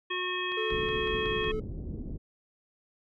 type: harmonic tone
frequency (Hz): 363.7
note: F#4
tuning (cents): -30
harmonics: 1 / 3 / 5 / 7 / 9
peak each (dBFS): -36 / -36 / -36 / -36 / -36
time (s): 0.1-1.52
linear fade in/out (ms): 10
type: click train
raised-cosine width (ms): 0.3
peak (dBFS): -28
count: 6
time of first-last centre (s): 0.52-1.443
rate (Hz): 5.42
type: tone with pitch glide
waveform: triangle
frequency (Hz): 435.4 to 432.1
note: A4 to A4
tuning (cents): -18 to -31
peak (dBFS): -29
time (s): 0.57-1.6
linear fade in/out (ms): 5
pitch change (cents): -13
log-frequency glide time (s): 1.24-1.45
type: low-pass noise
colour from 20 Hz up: pink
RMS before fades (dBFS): -37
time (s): 0.7-2.18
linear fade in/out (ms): 20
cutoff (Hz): 370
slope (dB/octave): 24
effects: none